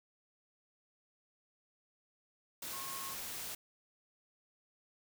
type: tone in noise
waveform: sine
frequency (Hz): 1084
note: C#6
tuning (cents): -39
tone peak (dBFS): -46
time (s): 2.73-3.14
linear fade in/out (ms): 5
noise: white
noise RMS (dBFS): -43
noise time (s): 2.62-3.55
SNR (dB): -6
effects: none